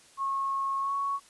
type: tone with pitch glide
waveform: sine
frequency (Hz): 1091 to 1112.6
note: C#6 to C#6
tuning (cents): -28 to +6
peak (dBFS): -27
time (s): 0.17-1.2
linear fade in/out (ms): 50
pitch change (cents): +34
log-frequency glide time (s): 0.8-0.93
effects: white hiss -57 dBFS RMS until 1.29 s + resampled to 24000 Hz